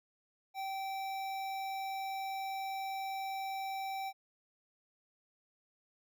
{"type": "tone with notch filter", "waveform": "square", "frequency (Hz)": 775, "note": "G5", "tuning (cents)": -20, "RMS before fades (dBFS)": -39, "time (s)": [0.54, 4.13], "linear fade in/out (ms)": 50, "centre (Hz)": 8600, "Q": 1.2, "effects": []}